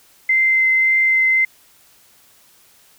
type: tone with vibrato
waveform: sine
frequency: 2073 Hz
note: C7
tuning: 17 cents flat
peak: -12 dBFS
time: 0.29-1.45 s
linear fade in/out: 5 ms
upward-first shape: triangle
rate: 1.8 Hz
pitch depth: 9 cents each way
effects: white hiss -52 dBFS RMS until 2.98 s